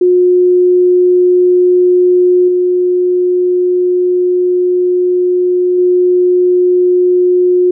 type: tone with level steps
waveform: sine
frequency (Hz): 360.3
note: F#4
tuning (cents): -46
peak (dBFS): -5 / -8 / -6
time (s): 0.01-7.71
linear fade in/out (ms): 5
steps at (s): 2.48 / 5.78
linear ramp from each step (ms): 5
effects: none